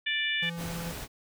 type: harmonic tone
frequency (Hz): 587.3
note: D5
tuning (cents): 0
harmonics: 3 / 4 / 5 / 6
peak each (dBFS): -31 / -32 / -33 / -34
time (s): 0.06-0.5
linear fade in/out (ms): 10
type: tone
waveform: square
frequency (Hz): 169.2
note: E3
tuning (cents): +45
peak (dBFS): -36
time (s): 0.42-0.92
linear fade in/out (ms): 10
type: noise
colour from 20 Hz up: pink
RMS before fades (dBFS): -39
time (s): 0.56-1.08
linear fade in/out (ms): 50
effects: none